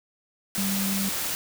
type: tone in noise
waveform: sine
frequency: 195.7 Hz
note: G3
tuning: 3 cents flat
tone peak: -26 dBFS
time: 0.58-1.09 s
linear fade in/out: 0 ms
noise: white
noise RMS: -29 dBFS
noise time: 0.55-1.35 s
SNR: 0 dB
effects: none